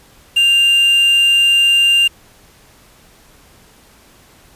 triangle tone with quantisation, 2794 Hz, F7, in tune, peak -7 dBFS, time 0.36-2.08 s, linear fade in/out 10 ms, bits 5, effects pink hiss -47 dBFS RMS until 4.55 s + resampled to 32000 Hz

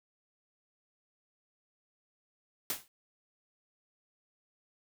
white noise with exponential decay, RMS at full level -30 dBFS, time 2.7-2.88 s, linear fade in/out 1 ms, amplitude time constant 37 ms, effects none

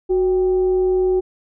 sine tone with frequency modulation, 370 Hz, F#4, in tune, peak -14 dBFS, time 0.09-1.21 s, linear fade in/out 20 ms, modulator 416 Hz, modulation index 0.24, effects none

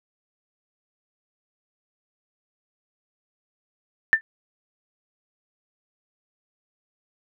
sine tone with exponential decay, 1781 Hz, A6, 21 cents sharp, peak -8 dBFS, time 4.13-4.21 s, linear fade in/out 0 ms, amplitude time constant 17 ms, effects none

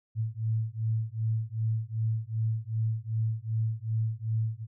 sine beating tone pair, 110 / 112.6 Hz, A2 / A2, 0 / +40 cents, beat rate 2.6 Hz, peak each -30 dBFS, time 0.15-4.67 s, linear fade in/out 50 ms, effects none

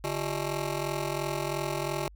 15% pulse ring-modulated tone, 246.9 Hz, B3, in tune, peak -20 dBFS, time 0.04-2.08 s, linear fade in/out 0 ms, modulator 102 Hz, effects added 50 Hz sine -48 dBFS peak until 2.15 s

